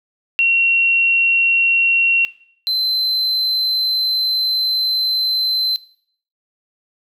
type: tone pair in turn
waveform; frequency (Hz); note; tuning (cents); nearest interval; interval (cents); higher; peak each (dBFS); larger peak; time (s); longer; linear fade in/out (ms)
sine / triangle; 2736 / 4075; F7 / C8; -36 / -47; perfect fifth; 689; second; -11 / -15; first; 0.39-2.25 / 2.67-5.76; second; 0
effects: noise-tail reverb RT60 0.6 s tail -19 dB re dry